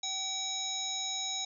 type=harmonic tone with a mistuned harmonic; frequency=765 Hz; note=G5; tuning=42 cents flat; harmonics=1 / 3 / 5 / 7 / 9; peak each=-43 / -46 / -35 / -43 / -38 dBFS; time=0.03-1.45 s; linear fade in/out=5 ms; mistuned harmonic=9; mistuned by=-53 cents; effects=none